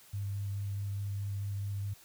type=tone with vibrato; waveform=sine; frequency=100 Hz; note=G2; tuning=35 cents sharp; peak=-33 dBFS; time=0.13-1.94 s; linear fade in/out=10 ms; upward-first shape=square; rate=4.7 Hz; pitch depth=9 cents each way; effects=white hiss -58 dBFS RMS until 2.04 s